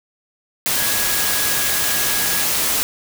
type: tone in noise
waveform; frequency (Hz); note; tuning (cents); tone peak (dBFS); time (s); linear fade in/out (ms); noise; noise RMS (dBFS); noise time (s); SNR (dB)
sine; 1661.2; G#6; 0; -28; 0.77-2.44; 0; white; -19; 0.66-2.83; -12
effects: none